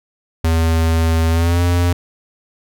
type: tone with pitch glide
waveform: square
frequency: 81.7 to 87.56 Hz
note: E2 to F2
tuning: -15 to +5 cents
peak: -13 dBFS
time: 0.44-1.93 s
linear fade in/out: 5 ms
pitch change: +120 cents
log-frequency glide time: 1.3-1.62 s
effects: none